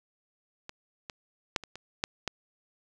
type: clicks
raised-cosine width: 0.2 ms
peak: -23 / -21 / -9 / -25 / -25 / -10 / -13 dBFS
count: 7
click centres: 0.694 / 1.098 / 1.562 / 1.637 / 1.756 / 2.039 / 2.277 s
effects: none